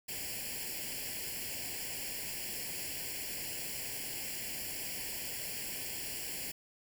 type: noise with comb filter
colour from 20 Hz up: white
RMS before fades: -40 dBFS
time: 0.08-6.52 s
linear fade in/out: 10 ms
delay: 0.4 ms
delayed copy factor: +0.9
effects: none